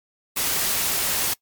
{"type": "noise", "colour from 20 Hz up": "white", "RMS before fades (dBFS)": -23, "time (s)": [0.36, 1.34], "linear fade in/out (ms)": 10, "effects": ["noise-tail reverb RT60 0.1 s tail -23 dB re dry", "MP3 96 kbps"]}